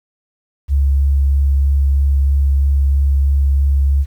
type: tone with vibrato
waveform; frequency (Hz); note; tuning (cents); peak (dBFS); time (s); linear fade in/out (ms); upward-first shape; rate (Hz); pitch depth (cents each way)
sine; 69.3; C#2; 0; -10; 0.68-4.06; 50; sine; 3.1; 11
effects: 8-bit